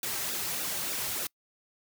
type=noise with flanger; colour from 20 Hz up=white; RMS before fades=-33 dBFS; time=0.03-1.27 s; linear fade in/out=2 ms; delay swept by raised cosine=0.93 to 4.23 ms; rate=3.4 Hz; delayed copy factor=-0.65; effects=noise-tail reverb RT60 0.1 s tail -26 dB re dry